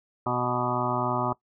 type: harmonic tone with a mistuned harmonic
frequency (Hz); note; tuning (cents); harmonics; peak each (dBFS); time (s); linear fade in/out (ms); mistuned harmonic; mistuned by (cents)
123.47; B2; 0; 1 / 2 / 3 / 5 / 6 / 7 / 8 / 9 / 10; -33 / -33 / -33 / -33 / -33 / -33 / -33 / -33 / -33; 0.26-1.33; 5; 9; +22
effects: noise-tail reverb RT60 0.1 s tail -19 dB re dry